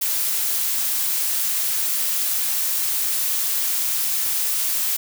blue noise, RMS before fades -22 dBFS, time 0.01-4.97 s, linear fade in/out 10 ms, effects none

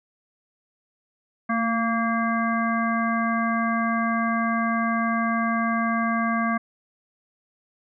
harmonic tone with a mistuned harmonic, 230 Hz, A#3, 23 cents flat, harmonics 1 / 3 / 5 / 7 / 9, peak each -24 / -29 / -26 / -30 / -33 dBFS, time 1.49-6.58 s, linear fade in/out 10 ms, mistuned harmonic 1, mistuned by -26 cents, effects none

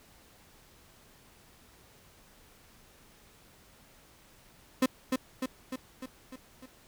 35% pulse tone with echo, 258.5 Hz, C4, 21 cents flat, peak -20 dBFS, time 4.82-4.86 s, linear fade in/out 5 ms, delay 300 ms, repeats 6, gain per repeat -4 dB, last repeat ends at 6.66 s, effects pink hiss -59 dBFS RMS until 6.87 s

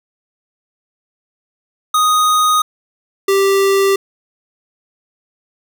square tone pair in turn, 1244.5 / 392 Hz, D#6 / G4, 0 / 0 cents, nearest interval octave + minor sixth, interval 2000 cents, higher first, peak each -11 dBFS, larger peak neither, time 1.94-2.62 / 3.28-3.96 s, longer neither, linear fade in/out 5 ms, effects none

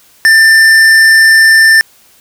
sine tone with hard clipping, 1785 Hz, A6, 24 cents sharp, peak -4 dBFS, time 0.25-1.81 s, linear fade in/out 0 ms, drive 11 dB, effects white hiss -45 dBFS RMS until 2.2 s

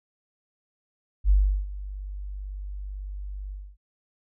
sine tone with ADSR envelope, 49 Hz, G1, in tune, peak -14 dBFS, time 1.24-3.77 s, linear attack 60 ms, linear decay 360 ms, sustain -18 dB, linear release 260 ms, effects none

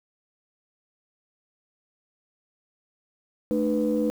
sine tone cluster, 218.6 / 301.2 / 492.8 Hz, A3 / D4 / B4, -11 / +44 / -4 cents, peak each -25 dBFS, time 3.51-4.1 s, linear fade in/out 0 ms, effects tanh soft clip ceiling -14 dBFS + 8-bit

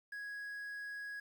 triangle tone with quantisation, 1663 Hz, G#6, 2 cents sharp, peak -40 dBFS, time 0.12-1.2 s, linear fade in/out 5 ms, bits 11, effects none

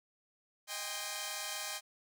5% pulse chord, Ab major seventh, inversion second, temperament equal with one note detuned, 622.3 / 784 / 816.8 / 1046.5 Hz, Eb5 / G5 / Ab5 / C6, 0 / 0 / -29 / 0 cents, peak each -32 dBFS, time 0.67-1.81 s, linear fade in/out 50 ms, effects none

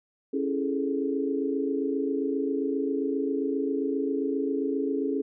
sine chord, A major seventh, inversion first, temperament just, 275 / 330 / 412.5 / 440 Hz, C#4 / E4 / G#4 / A4, -14 / +2 / -12 / 0 cents, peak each -28 / -34 / -30 / -33 dBFS, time 0.33-5.22 s, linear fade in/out 10 ms, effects none

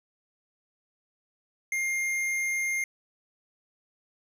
triangle tone with hard clipping, 2118 Hz, C7, 21 cents sharp, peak -28 dBFS, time 1.72-2.84 s, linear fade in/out 2 ms, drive 14 dB, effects none

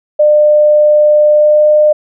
sine tone with pitch glide, 600 to 604.2 Hz, D5 to D5, +37 to +49 cents, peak -4 dBFS, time 0.19-1.93 s, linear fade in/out 10 ms, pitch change +12 cents, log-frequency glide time 1.32-1.69 s, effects none

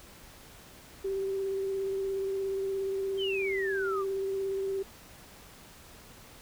sine tone with vibrato, 388.2 Hz, G4, 17 cents flat, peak -29 dBFS, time 1.04-4.83 s, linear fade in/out 10 ms, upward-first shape sine, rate 17 Hz, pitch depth 16 cents each way
sine exponential sweep, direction down, 3200 to 1135 Hz, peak -32 dBFS, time 3.17-4.05 s, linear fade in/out 50 ms
effects pink hiss -52 dBFS RMS until 6.41 s

